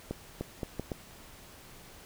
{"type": "accelerating click train", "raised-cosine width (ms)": 2, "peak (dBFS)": -20, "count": 5, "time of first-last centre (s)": [0.11, 0.918], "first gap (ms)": 300, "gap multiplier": 0.74, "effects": ["pink hiss -52 dBFS RMS until 2.05 s"]}